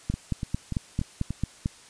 two click trains, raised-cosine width 5 ms, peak -13 / -17 dBFS, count 8 / 5, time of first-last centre 0.1-1.659 / 0.14-1.306 s, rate 4.49 / 3.43 Hz, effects white hiss -51 dBFS RMS until 1.89 s + resampled to 22050 Hz

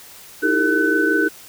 sine tone cluster, 310.5 / 336.3 / 394.8 / 454 / 1507 Hz, D#4 / E4 / G4 / A#4 / F#6, -3 / +35 / +12 / -46 / +31 cents, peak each -20 / -25 / -23 / -24 / -18 dBFS, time 0.42-1.29 s, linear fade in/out 20 ms, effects white hiss -42 dBFS RMS until 1.48 s

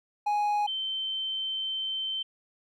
triangle / sine tone pair in turn, 830.6 / 3098 Hz, G#5 / G7, 0 / -21 cents, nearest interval octave + major seventh, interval 2279 cents, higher second, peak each -22 / -29 dBFS, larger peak first, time 0.26-0.67 / 0.67-2.23 s, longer second, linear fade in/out 10 ms, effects none

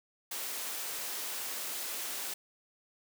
white high-pass noise, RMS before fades -38 dBFS, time 0.31-2.34 s, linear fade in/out 5 ms, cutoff 310 Hz, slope 12 dB/octave, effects none

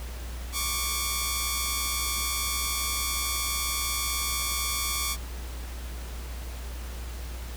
5% pulse tone pair together, 1104 / 1175.7 Hz, C#6 / D6, -7 / +2 cents, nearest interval minor second, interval 109 cents, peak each -18 dBFS, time 0.52-5.17 s, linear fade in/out 50 ms, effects added 60 Hz sine -34 dBFS peak until 7.56 s + pink hiss -44 dBFS RMS until 7.56 s

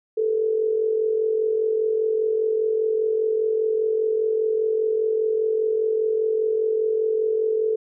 sine tone with amplitude modulation, 439.4 Hz, A4, 2 cents flat, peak -16 dBFS, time 0.17-7.76 s, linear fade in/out 10 ms, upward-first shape sine, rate 45 Hz, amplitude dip 60%, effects none

